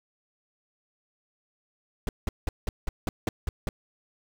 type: noise bursts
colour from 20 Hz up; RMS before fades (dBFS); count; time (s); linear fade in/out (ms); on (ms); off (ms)
brown; -26; 9; 2.07-3.69; 2; 20; 180
effects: none